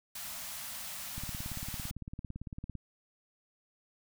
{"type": "band-stop noise", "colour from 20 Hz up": "white", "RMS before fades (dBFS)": -42, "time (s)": [0.15, 1.91], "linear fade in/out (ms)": 5, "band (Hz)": [260, 560], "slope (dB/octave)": 96}
{"type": "click train", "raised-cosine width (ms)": 5, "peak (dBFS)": -28, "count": 29, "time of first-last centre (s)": [1.18, 2.753], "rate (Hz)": 17.8}
{"effects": []}